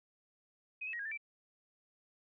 sine tone with pitch steps, 2515 / 2597 / 1892 / 1634 / 1775 / 2333 Hz, D#7 / E7 / A#6 / G#6 / A6 / D7, +18 / -26 / +25 / -29 / +15 / -12 cents, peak -38 dBFS, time 0.81-1.176 s, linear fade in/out 10 ms, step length 61 ms, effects none

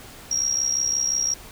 sine tone with amplitude modulation, 5630 Hz, F8, 13 cents sharp, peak -17 dBFS, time 0.31-1.34 s, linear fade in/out 5 ms, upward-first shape sine, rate 65.7 Hz, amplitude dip 75%, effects pink hiss -43 dBFS RMS until 1.51 s

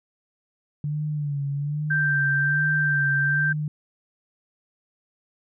sine tone with vibrato, 145.9 Hz, D3, 11 cents flat, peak -24 dBFS, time 0.84-3.68 s, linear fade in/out 2 ms, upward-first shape sine, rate 1.2 Hz, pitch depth 67 cents each way
sine tone, 1570 Hz, G6, 2 cents sharp, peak -20 dBFS, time 1.9-3.53 s, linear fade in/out 10 ms
effects none

